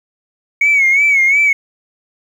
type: tone with vibrato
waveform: sine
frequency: 2219 Hz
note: C#7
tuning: 1 cent sharp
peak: -7 dBFS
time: 0.61-1.53 s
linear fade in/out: 5 ms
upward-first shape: sine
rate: 2.8 Hz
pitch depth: 83 cents each way
effects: tanh soft clip ceiling -5 dBFS + 7-bit